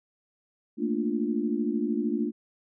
sine chord, Bb major seventh, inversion third, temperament equal, 220 / 233.1 / 293.7 / 349.2 Hz, A3 / Bb3 / D4 / F4, 0 / 0 / 0 / 0 cents, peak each -30 / -30 / -30 / -32 dBFS, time 0.77-2.32 s, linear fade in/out 50 ms, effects none

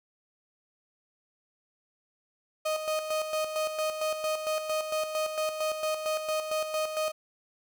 35% pulse tone with tremolo, 622.3 Hz, D#5, in tune, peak -25 dBFS, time 2.65-7.12 s, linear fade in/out 10 ms, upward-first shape square, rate 4.4 Hz, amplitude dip 55%, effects none

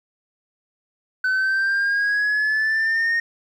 sine exponential sweep, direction up, 1509 to 1856 Hz, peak -15 dBFS, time 1.24-3.2 s, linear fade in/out 5 ms, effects tanh soft clip ceiling -17 dBFS + 9-bit

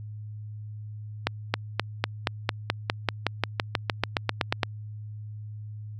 accelerating click train, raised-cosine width 0.3 ms, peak -6 dBFS, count 20, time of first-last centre 1.27-4.632 s, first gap 270 ms, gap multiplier 0.95, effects added 106 Hz sine -36 dBFS peak until 5.99 s

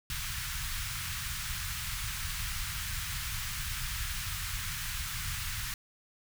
pink band-stop noise, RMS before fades -36 dBFS, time 0.1-5.74 s, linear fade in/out 2 ms, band 130 to 1300 Hz, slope 24 dB/octave, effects none

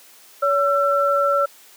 sine tone pair together, 566 / 1343.9 Hz, C#5 / E6, +36 / +33 cents, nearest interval octave + minor third, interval 1497 cents, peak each -18 dBFS, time 0.42-1.46 s, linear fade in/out 10 ms, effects white hiss -48 dBFS RMS until 1.76 s + high-pass 300 Hz 12 dB/octave

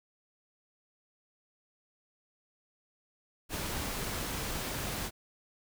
pink noise, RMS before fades -36 dBFS, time 3.49-5.11 s, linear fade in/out 50 ms, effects none

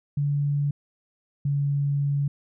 sine tone pair in turn, 143.7 / 141.97 Hz, D3 / C#3, -37 / +42 cents, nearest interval unison, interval 21 cents, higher first, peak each -21 dBFS, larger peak neither, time 0.17-0.71 / 1.45-2.28 s, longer second, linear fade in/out 5 ms, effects none

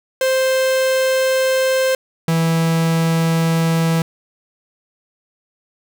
45% pulse tone pair in turn, 523.3 / 164.12 Hz, C5 / E3, 0 / -7 cents, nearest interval octave + minor sixth, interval 2007 cents, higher first, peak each -14 / -14 dBFS, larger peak neither, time 0.21-1.95 / 2.28-4.02 s, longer neither, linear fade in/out 2 ms, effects none

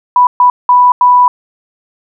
sine tone bursts at uneven times, 987.8 Hz, B5, in tune, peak -3 dBFS, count 4, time 0.16-0.27 / 0.4-0.5 / 0.69-0.92 / 1.01-1.28 s, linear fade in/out 2 ms, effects none

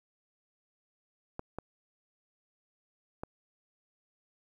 clicks, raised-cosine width 1 ms, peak -23 dBFS, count 3, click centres 1.394 / 1.586 / 3.235 s, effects 10-bit

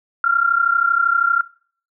sine tone pair together, 1366 / 1398.7 Hz, F6 / F6, -39 / +2 cents, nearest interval unison, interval 41 cents, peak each -16 / -17 dBFS, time 0.24-1.41 s, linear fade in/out 2 ms, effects noise-tail reverb RT60 0.5 s tail -22 dB re dry

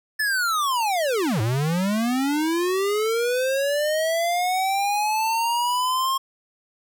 square linear two-way sweep, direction down then up, 1760 to 104.5 to 1076 Hz, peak -21 dBFS, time 0.19-6.18 s, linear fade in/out 10 ms, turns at 1.41 s, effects 10-bit

